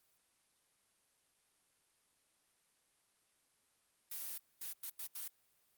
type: noise bursts at uneven times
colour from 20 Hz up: blue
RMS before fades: -44 dBFS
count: 5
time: 4.11-4.38 / 4.61-4.73 / 4.83-4.9 / 4.99-5.07 / 5.15-5.28 s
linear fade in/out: 5 ms
effects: white hiss -75 dBFS RMS until 5.77 s + Opus 32 kbps